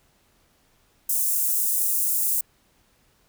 white high-pass noise, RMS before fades -23 dBFS, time 1.09-2.41 s, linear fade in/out 5 ms, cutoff 7900 Hz, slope 24 dB/octave, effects pink hiss -63 dBFS RMS until 3.28 s

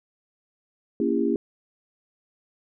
sine chord, A# diminished seventh, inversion none, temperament just, 233.1 / 279.7 / 335.6 / 402.8 Hz, A#3 / C#4 / E4 / G4, 0 / +16 / +31 / +47 cents, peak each -26 dBFS, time 1-1.36 s, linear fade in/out 2 ms, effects none

